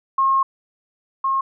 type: tone pair in turn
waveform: sine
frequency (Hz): 1077 / 1077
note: C6 / C6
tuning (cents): +50 / +50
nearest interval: unison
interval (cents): 0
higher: neither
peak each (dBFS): -14 / -17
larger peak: first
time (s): 0.18-0.43 / 1.24-1.41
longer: first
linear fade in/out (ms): 5
effects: none